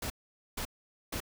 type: noise bursts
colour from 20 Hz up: pink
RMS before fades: -36 dBFS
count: 3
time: 0.02-1.203 s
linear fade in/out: 5 ms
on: 81 ms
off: 470 ms
effects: none